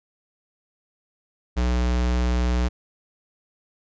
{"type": "tone", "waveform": "square", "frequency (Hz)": 61, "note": "B1", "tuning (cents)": -21, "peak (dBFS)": -20, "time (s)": [1.56, 2.69], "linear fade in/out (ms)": 20, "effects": ["resampled to 16000 Hz"]}